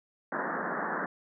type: band-pass noise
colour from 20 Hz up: white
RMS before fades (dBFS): -33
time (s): 0.32-1.06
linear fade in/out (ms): 2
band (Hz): 160 to 1800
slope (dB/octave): 96
effects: none